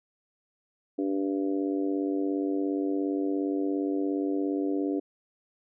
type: harmonic tone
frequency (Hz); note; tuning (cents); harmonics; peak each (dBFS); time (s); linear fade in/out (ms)
97.2; G2; -14; 3 / 4 / 5 / 6 / 7; -27 / -32 / -36 / -45 / -42; 0.98-5; 10
effects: none